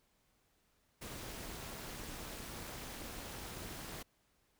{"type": "noise with amplitude modulation", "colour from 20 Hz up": "pink", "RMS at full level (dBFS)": -43, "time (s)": [1.01, 4.03], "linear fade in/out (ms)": 10, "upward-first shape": "sine", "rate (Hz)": 278, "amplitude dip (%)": 75, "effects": ["pink hiss -75 dBFS RMS until 4.59 s"]}